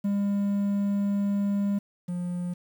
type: tone pair in turn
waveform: triangle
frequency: 201.3 / 176.97 Hz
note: G3 / F3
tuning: +46 / +23 cents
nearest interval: major second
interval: 223 cents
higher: first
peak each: -21 / -26 dBFS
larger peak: first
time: 0.04-1.79 / 2.08-2.54 s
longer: first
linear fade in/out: 10 ms
effects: 9-bit